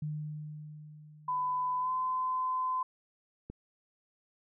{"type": "tone with exponential decay", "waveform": "sine", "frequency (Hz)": 151.5, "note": "D#3", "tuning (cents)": -46, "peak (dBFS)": -32, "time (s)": [0.02, 2.42], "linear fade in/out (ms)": 5, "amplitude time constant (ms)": 520}
{"type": "tone with pitch glide", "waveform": "sine", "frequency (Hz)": [1003, 1023.5], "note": ["B5", "C6"], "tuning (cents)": [26, -38], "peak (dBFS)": -29, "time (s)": [1.28, 2.83], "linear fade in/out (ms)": 5, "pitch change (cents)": 36, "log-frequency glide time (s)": [1.8, 1.9]}
{"type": "click", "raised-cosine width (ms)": 3, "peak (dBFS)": -29, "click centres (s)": 3.5}
{"effects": []}